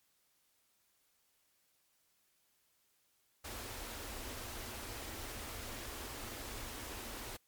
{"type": "band-stop noise", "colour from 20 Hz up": "pink", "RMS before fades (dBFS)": -45, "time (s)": [3.44, 7.37], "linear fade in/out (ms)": 10, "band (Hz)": [130, 210], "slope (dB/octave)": 96, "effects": ["white hiss -75 dBFS RMS until 7.47 s", "MP3 96 kbps"]}